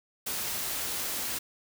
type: noise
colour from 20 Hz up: white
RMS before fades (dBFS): -33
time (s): 0.26-1.39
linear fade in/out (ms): 10
effects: none